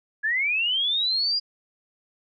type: linear sweep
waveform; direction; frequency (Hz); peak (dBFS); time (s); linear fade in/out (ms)
sine; up; 1661.2 to 4890; -21; 0.23-1.4; 20
effects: none